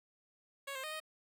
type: tone with pitch steps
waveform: 10% pulse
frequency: 554 / 528 / 618 / 624 Hz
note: C#5 / C5 / D#5 / D#5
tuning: -1 / +16 / -12 / +5 cents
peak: -32 dBFS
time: 0.67-1.002 s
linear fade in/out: 10 ms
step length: 83 ms
effects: none